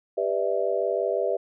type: chord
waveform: sine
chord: E minor seventh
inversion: first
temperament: just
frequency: 395.6 / 494.4 / 593.3 / 659.3 Hz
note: G4 / B4 / D5 / E5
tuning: +16 / +2 / +18 / 0 cents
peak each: -28 dBFS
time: 0.17-1.37 s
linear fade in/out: 10 ms
effects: none